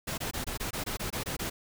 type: noise bursts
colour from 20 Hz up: pink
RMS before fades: -34 dBFS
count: 11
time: 0.07-1.5 s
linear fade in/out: 10 ms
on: 110 ms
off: 22 ms
effects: none